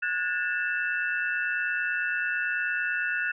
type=tone cluster; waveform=sine; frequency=1457 / 1636 / 1765 / 2653 Hz; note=F#6 / G#6 / A6 / E7; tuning=-27 / -26 / +5 / +10 cents; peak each=-28 / -33 / -33 / -34 dBFS; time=0.02-3.32 s; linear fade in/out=10 ms; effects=none